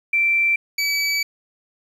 sine / 25% pulse tone pair in turn, 2345 / 2291 Hz, D7 / D7, -3 / -44 cents, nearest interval unison, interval 41 cents, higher first, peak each -15 dBFS, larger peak neither, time 0.13-0.56 / 0.78-1.23 s, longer second, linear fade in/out 5 ms, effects low-pass 12000 Hz 12 dB/octave + 8-bit

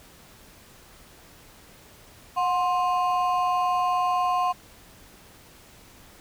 triangle ring-modulated tone, 889 Hz, A5, 18 cents sharp, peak -16 dBFS, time 2.36-4.53 s, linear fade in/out 20 ms, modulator 162 Hz, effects pink hiss -51 dBFS RMS until 6.2 s

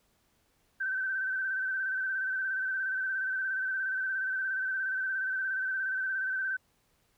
sine tone with vibrato, 1542 Hz, G6, 29 cents flat, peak -29 dBFS, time 0.8-6.57 s, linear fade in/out 10 ms, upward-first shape square, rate 17 Hz, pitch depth 30 cents each way, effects pink hiss -71 dBFS RMS until 7.17 s

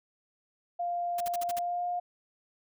sine tone with pitch glide, 698.5 to 708.7 Hz, F5 to F5, 0 to +25 cents, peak -29 dBFS, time 0.79-2 s, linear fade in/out 10 ms, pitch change +25 cents, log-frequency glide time 1.55-1.86 s
white noise bursts, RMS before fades -39 dBFS, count 6, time 1.18-1.591 s, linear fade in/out 5 ms, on 26 ms, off 51 ms
effects none

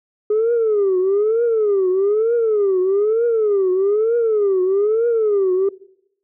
sine tone with vibrato, 416.7 Hz, G#4, 6 cents sharp, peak -12 dBFS, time 0.3-5.69 s, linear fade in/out 5 ms, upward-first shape triangle, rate 1.1 Hz, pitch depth 240 cents each way, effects noise-tail reverb RT60 0.8 s tail -21 dB re dry + tanh soft clip ceiling -11 dBFS

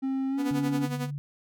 triangle tone with pitch glide, 266.9 to 281.5 Hz, C4 to C#4, +35 to +27 cents, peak -24 dBFS, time 0.02-0.87 s, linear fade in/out 20 ms, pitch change +92 cents, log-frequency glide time 0.29-0.42 s
sawtooth tone with tremolo, 246.9 Hz, B3, in tune, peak -25 dBFS, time 0.37-1.11 s, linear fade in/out 50 ms, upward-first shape sine, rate 11 Hz, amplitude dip 75%
sine tone with vibrato, 143.8 Hz, D3, 36 cents flat, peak -31 dBFS, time 0.51-1.18 s, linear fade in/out 0 ms, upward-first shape triangle, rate 5.6 Hz, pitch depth 9 cents each way
effects none

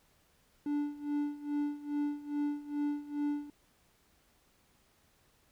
triangle tone with tremolo, 291.9 Hz, D4, 10 cents flat, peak -27 dBFS, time 0.66-3.5 s, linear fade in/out 2 ms, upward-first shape sine, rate 2.4 Hz, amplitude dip 85%, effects pink hiss -69 dBFS RMS until 5.51 s

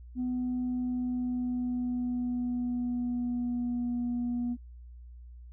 sine tone with pitch glide, 250.1 to 241.7 Hz, B3 to B3, +22 to -37 cents, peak -27 dBFS, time 0.15-4.57 s, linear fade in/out 50 ms, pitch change -59 cents, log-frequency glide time 0.58-4.01 s, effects tanh soft clip ceiling -26 dBFS + added 60 Hz sine -45 dBFS peak until 5.52 s

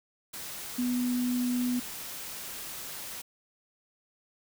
sine tone in noise, 246.9 Hz, B3, in tune, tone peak -26 dBFS, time 0.78-1.8 s, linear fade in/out 10 ms, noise white, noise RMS -40 dBFS, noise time 0.33-3.22 s, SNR +11 dB, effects none

